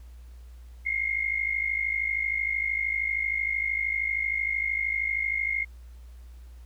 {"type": "tone pair together", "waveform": "sine", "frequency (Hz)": [2111, 2164], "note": ["C7", "C#7"], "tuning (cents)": [15, -42], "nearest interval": "unison", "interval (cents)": 43, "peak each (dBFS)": -28, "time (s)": [0.85, 5.65], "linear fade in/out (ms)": 20, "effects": ["added 60 Hz sine -43 dBFS peak until 6.65 s", "pink hiss -63 dBFS RMS until 6.65 s"]}